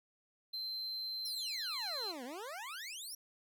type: tone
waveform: triangle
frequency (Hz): 4105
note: C8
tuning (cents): -34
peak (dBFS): -37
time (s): 0.53-2.12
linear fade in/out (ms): 10
type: exponential two-way sweep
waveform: 20% pulse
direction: down then up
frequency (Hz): 5800 to 233.1 to 5800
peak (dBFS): -38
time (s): 1.25-3.15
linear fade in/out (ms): 5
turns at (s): 2.24
effects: none